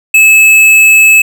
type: tone with hard clipping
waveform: sine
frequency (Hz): 2600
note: E7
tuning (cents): -24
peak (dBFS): -3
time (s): 0.14-1.22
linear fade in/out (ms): 5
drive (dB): 11
effects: none